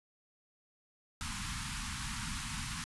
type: band-stop noise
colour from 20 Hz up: pink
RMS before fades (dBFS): -39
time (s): 1.21-2.84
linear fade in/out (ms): 0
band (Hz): 250 to 930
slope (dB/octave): 48
effects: resampled to 24000 Hz